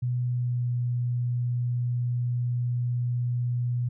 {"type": "tone with pitch glide", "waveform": "sine", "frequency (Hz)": [123.47, 121.98], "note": ["B2", "B2"], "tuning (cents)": [0, -21], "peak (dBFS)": -24, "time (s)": [0.02, 3.89], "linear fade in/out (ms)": 10, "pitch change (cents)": -21, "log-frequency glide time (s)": [0.21, 0.71], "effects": []}